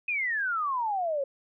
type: exponential sweep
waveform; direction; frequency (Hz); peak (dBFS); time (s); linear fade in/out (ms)
sine; down; 2540 to 534; -26; 0.08-1.24; 5
effects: none